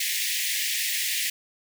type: high-pass noise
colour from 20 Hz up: pink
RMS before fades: -27 dBFS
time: 0-1.3 s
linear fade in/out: 5 ms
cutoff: 1800 Hz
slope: 96 dB/octave
effects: none